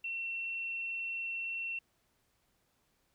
sine tone with frequency modulation, 2711 Hz, E7, 48 cents sharp, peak -35 dBFS, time 0.04-1.79 s, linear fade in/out 5 ms, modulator 22.9 Hz, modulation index 0.27, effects pink hiss -75 dBFS RMS until 3.14 s

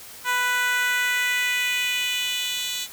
10% pulse tone with high-pass filter sweep, 494.7 Hz, B4, 3 cents sharp, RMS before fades -24 dBFS, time 0.24-2.88 s, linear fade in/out 50 ms, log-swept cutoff 1100 to 4100 Hz, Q 2.3, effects white hiss -42 dBFS RMS until 2.92 s

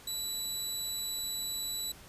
20% pulse tone, 3947 Hz, B7, 2 cents flat, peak -28 dBFS, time 0.07-1.92 s, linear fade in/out 5 ms, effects pink hiss -53 dBFS RMS until 2.08 s + resampled to 32000 Hz

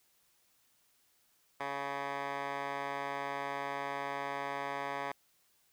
10% pulse tone with band-pass filter, 140 Hz, C#3, 18 cents sharp, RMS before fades -38 dBFS, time 1.6-5.12 s, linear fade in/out 5 ms, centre 1300 Hz, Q 2, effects white hiss -71 dBFS RMS until 5.72 s

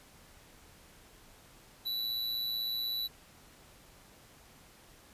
square tone with amplitude modulation, 3951 Hz, B7, in tune, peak -31 dBFS, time 1.85-3.08 s, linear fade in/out 20 ms, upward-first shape sine, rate 116 Hz, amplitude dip 45%, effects pink hiss -58 dBFS RMS until 5.13 s + resampled to 32000 Hz

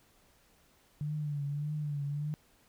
sine tone with vibrato, 146.83 Hz, D3, in tune, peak -32 dBFS, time 1.01-2.34 s, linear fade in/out 0 ms, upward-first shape triangle, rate 1.7 Hz, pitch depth 67 cents each way, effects pink hiss -66 dBFS RMS until 2.68 s

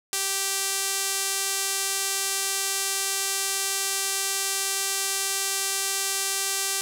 sawtooth tone with band-pass filter, 390.6 Hz, G4, 6 cents flat, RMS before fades -27 dBFS, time 0.13-6.81 s, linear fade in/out 0 ms, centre 8400 Hz, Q 1.1, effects none

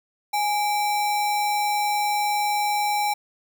sine tone with sample-and-hold, 830.6 Hz, G#5, in tune, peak -20 dBFS, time 0.33-3.14 s, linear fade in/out 10 ms, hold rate 3150 Hz, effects none

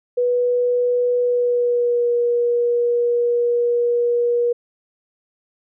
sine tone with pitch glide, 490 to 478.5 Hz, B4 to A#4, -14 to +45 cents, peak -15 dBFS, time 0.17-4.53 s, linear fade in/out 10 ms, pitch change -41 cents, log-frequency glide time 1.2-2.1 s, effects none

